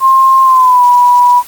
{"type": "tone with pitch glide", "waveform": "sine", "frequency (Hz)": [1061, 978.6], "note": ["C6", "B5"], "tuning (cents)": [24, -16], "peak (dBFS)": -3, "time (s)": [0, 1.43], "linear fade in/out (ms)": 50, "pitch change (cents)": -140, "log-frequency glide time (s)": [0.43, 0.84], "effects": ["white hiss -32 dBFS RMS until 1.47 s", "Opus 24 kbps"]}